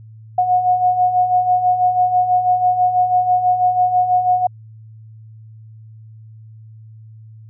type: beating tone pair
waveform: sine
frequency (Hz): 723 / 729.1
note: F#5 / F#5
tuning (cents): -40 / -26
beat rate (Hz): 6.1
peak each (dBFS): -20 / -13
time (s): 0.38-4.47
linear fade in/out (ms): 5
effects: added 110 Hz sine -37 dBFS peak until 7.49 s